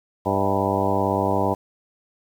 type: harmonic tone with a mistuned harmonic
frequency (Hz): 97.8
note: G2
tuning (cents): -4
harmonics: 1 / 2 / 3 / 4 / 5 / 6 / 7 / 8 / 9 / 10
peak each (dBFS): -28 / -28 / -28 / -28 / -28 / -28 / -28 / -28 / -28 / -28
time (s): 0.25-1.55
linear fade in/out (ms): 20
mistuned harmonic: 7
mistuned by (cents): -70
effects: 8-bit